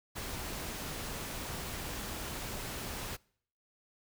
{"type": "noise", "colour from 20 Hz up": "pink", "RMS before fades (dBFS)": -40, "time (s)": [0.15, 3.17], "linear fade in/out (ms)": 20, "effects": ["noise-tail reverb RT60 0.6 s tail -25 dB re dry"]}